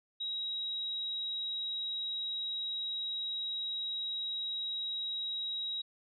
sine tone, 3830 Hz, A#7, 46 cents sharp, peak -34 dBFS, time 0.2-5.82 s, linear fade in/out 10 ms, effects none

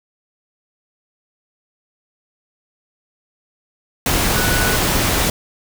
sine tone in noise, 1480 Hz, F#6, in tune, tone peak -22 dBFS, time 4.36-4.76 s, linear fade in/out 2 ms, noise pink, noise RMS -17 dBFS, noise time 4.06-5.3 s, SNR -8 dB, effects none

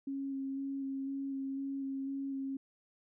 sine tone with vibrato, 272.3 Hz, C#4, 31 cents flat, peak -35 dBFS, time 0.07-2.57 s, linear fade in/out 5 ms, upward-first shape square, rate 2 Hz, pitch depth 12 cents each way, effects none

